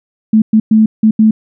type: tone bursts at uneven times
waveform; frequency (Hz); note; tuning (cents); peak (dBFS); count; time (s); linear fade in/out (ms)
sine; 218.3; A3; -13; -4; 5; 0.33-0.42 / 0.53-0.6 / 0.71-0.86 / 1.03-1.11 / 1.19-1.31; 5
effects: none